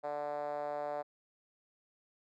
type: tone with band-pass filter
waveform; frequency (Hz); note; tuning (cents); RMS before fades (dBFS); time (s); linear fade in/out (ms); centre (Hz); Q
5% pulse; 146.83; D3; 0; -38; 0.03-1.03; 20; 640; 4.9
effects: none